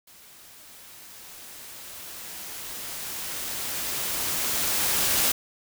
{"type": "noise with level ramp", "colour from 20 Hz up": "white", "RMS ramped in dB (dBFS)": [-51, -22], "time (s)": [0.07, 5.32], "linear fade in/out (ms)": 5, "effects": []}